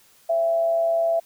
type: tone with frequency modulation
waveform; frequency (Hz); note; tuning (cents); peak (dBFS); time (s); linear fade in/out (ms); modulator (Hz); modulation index
sine; 667; E5; +20; -18; 0.29-1.2; 10; 127; 0.24
effects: white hiss -56 dBFS RMS until 1.25 s